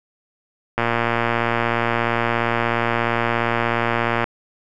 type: click train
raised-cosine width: 0.5 ms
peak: -4 dBFS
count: 406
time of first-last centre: 0.78-4.242 s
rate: 117 Hz
effects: none